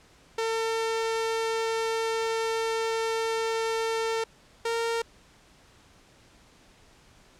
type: tone pair in turn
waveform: sawtooth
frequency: 450.8 / 460.3 Hz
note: A4 / A#4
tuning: +42 / -22 cents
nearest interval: unison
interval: 36 cents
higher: second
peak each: -22 dBFS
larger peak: neither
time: 0.38-4.24 / 4.65-5.02 s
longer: first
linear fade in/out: 5 ms
effects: pink hiss -57 dBFS RMS until 7.39 s + low-pass 8000 Hz 12 dB/octave